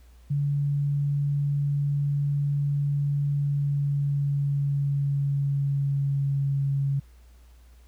sine tone with pitch glide, 143 to 138.77 Hz, D3 to C#3, -46 to +2 cents, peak -22 dBFS, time 0.3-7 s, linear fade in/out 10 ms, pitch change -52 cents, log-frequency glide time 3.29-6.66 s, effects added 60 Hz sine -49 dBFS peak until 7.87 s + pink hiss -63 dBFS RMS until 7.87 s

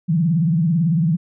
sine tone with vibrato, 164.81 Hz, E3, in tune, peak -14 dBFS, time 0.08-1.17 s, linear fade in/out 20 ms, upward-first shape triangle, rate 18 Hz, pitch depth 210 cents each way, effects none

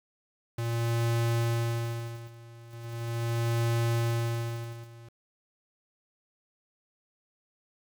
square tone with tremolo, 116.54 Hz, A#2, in tune, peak -25 dBFS, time 0.58-5.09 s, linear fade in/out 5 ms, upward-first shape sine, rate 0.39 Hz, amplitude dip 95%, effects 9-bit

